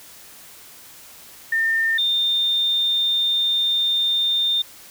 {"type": "tone pair in turn", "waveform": "sine", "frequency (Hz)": [1810, 3620], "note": ["A6", "A7"], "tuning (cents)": [48, 48], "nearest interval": "octave", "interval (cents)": 1200, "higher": "second", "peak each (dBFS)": -17, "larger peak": "neither", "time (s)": [[1.52, 1.98], [1.98, 4.62]], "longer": "second", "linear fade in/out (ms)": 5, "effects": ["white hiss -44 dBFS RMS until 4.9 s"]}